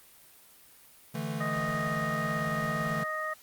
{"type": "chord", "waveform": "square", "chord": "D suspended second", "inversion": "none", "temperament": "equal", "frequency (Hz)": [146.83, 164.81, 220], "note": ["D3", "E3", "A3"], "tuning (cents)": [0, 0, 0], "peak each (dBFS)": -37, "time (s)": [1.14, 3.04], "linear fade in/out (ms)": 10}
{"type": "harmonic tone", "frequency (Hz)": 622.3, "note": "D#5", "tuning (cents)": 0, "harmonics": [1, 2, 3], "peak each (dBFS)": [-37, -34, -35], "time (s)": [1.4, 3.34], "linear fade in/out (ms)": 10}
{"effects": ["white hiss -56 dBFS RMS until 3.42 s", "Opus 32 kbps"]}